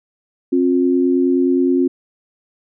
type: tone pair together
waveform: sine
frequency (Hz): 267.3 / 356.8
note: C4 / F4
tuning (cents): +37 / +37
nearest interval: perfect fourth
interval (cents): 500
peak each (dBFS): -14 / -16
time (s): 0.52-1.88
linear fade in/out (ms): 10
effects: none